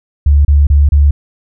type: tone bursts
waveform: sine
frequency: 72 Hz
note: D2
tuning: 34 cents flat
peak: -4 dBFS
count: 4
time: 0.26-1.11 s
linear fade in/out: 5 ms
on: 190 ms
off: 30 ms
effects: none